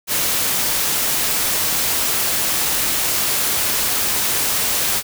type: noise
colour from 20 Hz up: white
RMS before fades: -19 dBFS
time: 0.07-5.03 s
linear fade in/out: 50 ms
effects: none